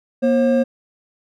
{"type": "tone pair together", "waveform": "triangle", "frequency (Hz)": [238.7, 535.9], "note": ["A#3", "C5"], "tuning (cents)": [41, 41], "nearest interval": "octave + major second", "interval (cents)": 1400, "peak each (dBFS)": -14, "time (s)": [0.22, 0.64], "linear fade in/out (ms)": 20, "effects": []}